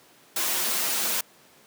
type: noise with comb filter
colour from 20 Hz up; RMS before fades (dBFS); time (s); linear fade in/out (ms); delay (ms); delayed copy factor
white; -26; 0.36-1.21; 5; 7; -1
effects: pink hiss -55 dBFS RMS until 1.66 s + high-pass 200 Hz 12 dB/octave